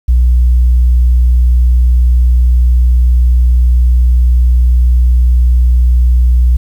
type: tone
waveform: sine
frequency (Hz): 60.9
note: B1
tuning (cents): -24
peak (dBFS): -3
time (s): 0.08-6.57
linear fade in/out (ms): 10
effects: tanh soft clip ceiling -2 dBFS + 7-bit